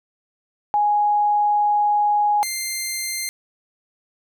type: tone pair in turn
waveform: sine / 10% pulse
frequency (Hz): 830.6 / 2093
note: G#5 / C7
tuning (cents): 0 / 0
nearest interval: octave + major third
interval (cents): 1600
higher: second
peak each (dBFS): -15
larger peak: neither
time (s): 0.74-2.43 / 2.43-3.29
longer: first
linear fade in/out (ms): 0
effects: none